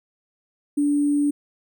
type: tone with sample-and-hold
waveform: sine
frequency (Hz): 290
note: D4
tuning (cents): -22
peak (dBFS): -17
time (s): 0.77-1.31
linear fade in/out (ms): 10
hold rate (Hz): 8820
effects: none